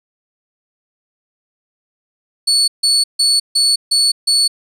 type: tone bursts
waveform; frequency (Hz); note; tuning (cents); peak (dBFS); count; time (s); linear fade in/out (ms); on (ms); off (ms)
35% pulse; 4435; C#8; 0; -9; 6; 2.47-4.48; 10; 210; 150
effects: resampled to 32000 Hz